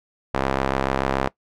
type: tone with band-pass filter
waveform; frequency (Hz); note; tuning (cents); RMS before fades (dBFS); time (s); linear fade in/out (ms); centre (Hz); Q
sawtooth; 66.9; C2; +39; -23; 0.34-1.28; 5; 890; 0.78
effects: noise-tail reverb RT60 0.1 s tail -21 dB re dry